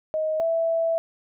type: tone pair in turn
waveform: sine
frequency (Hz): 626 / 660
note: D#5 / E5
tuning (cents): +10 / +2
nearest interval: minor second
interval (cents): 92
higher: second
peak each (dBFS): -22 / -20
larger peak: second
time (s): 0.14-0.4 / 0.4-0.98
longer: second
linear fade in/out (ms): 0
effects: none